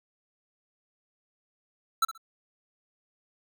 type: tone with echo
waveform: square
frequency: 1328 Hz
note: E6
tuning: 12 cents sharp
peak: -21 dBFS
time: 2.02-2.05 s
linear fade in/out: 5 ms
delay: 64 ms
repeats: 2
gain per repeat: -14 dB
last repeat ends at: 2.178 s
effects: none